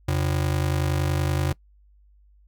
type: ring-modulated tone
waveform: square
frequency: 110 Hz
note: A2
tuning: in tune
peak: -19 dBFS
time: 0.08-1.53 s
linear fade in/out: 5 ms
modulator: 25.3 Hz
effects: noise-tail reverb RT60 0.1 s tail -23 dB re dry + added 50 Hz sine -53 dBFS peak until 2.47 s